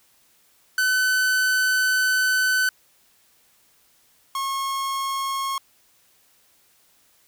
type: tone pair in turn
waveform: 45% pulse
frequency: 1512 / 1087 Hz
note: F#6 / C#6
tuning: +37 / -34 cents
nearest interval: tritone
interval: 571 cents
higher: first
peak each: -18 / -24 dBFS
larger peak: first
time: 0.78-2.69 / 4.35-5.58 s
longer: first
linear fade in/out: 2 ms
effects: white hiss -60 dBFS RMS until 7.27 s